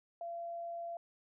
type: tone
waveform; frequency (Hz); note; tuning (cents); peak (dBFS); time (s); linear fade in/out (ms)
sine; 682; F5; -41; -39; 0.21-0.97; 2
effects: none